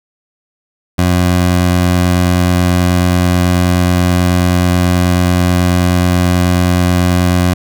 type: tone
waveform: 20% pulse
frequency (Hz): 89.3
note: F2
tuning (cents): +39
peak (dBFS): -4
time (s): 0.98-7.54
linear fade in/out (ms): 10
effects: none